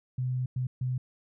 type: tone bursts at uneven times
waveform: sine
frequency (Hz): 127.1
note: C3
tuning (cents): -50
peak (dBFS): -27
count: 3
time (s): 0.18-0.46 / 0.56-0.67 / 0.81-0.98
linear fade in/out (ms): 5
effects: none